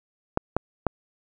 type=clicks; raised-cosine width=1 ms; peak=-7 dBFS; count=3; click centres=0.374 / 0.566 / 0.867 s; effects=none